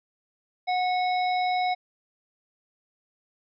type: harmonic tone with a mistuned harmonic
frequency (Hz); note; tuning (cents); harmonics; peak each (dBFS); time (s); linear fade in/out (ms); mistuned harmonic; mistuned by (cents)
731; F#5; -21; 1 / 3 / 5 / 7; -23 / -32 / -37 / -42; 0.67-1.75; 20; 5; +94
effects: none